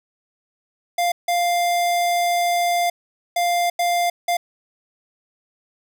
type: tone bursts at uneven times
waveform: square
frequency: 698.5 Hz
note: F5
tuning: in tune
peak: -18 dBFS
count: 5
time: 0.98-1.12 / 1.28-2.9 / 3.36-3.7 / 3.79-4.1 / 4.28-4.37 s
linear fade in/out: 5 ms
effects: none